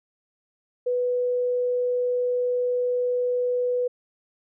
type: tone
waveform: sine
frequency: 493.9 Hz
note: B4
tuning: in tune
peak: -21 dBFS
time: 0.86-3.88 s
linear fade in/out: 10 ms
effects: none